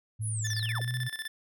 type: tone with pitch glide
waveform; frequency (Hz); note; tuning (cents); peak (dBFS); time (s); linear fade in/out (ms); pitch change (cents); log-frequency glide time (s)
sine; 108.3 to 123.69; A2 to B2; -27 to +3; -30; 0.19-1.09; 20; +230; 0.6-0.95
type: linear sweep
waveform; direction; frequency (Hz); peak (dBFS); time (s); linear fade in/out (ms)
sine; down; 11175 to 42.82; -35; 0.21-0.83; 50
type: tone with tremolo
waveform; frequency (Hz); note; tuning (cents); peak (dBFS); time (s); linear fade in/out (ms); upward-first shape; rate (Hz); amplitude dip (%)
25% pulse; 1760; A6; 0; -29; 0.44-1.28; 10; square; 16; 75
effects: none